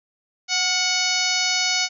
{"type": "harmonic tone with a mistuned harmonic", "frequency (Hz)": 740, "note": "F#5", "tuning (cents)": 0, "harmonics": [1, 2, 3, 4, 5, 6, 7, 8, 9], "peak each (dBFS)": [-31, -31, -25, -29, -29, -26, -26, -28, -31], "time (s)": [0.48, 1.89], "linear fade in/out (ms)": 50, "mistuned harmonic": 2, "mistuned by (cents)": -52, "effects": []}